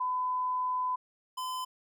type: tone pair in turn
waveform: sine / square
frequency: 1007 / 1018.7 Hz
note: B5 / C6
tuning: +33 / -47 cents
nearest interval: unison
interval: 20 cents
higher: second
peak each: -28 / -34 dBFS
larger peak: first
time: 0-0.96 / 1.37-1.65 s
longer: first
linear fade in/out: 10 ms
effects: none